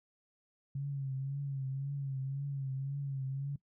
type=tone with vibrato; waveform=sine; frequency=137.1 Hz; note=C#3; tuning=19 cents flat; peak=-34 dBFS; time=0.75-3.56 s; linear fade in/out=5 ms; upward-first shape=triangle; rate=1.9 Hz; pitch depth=65 cents each way; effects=noise-tail reverb RT60 0.1 s tail -20 dB re dry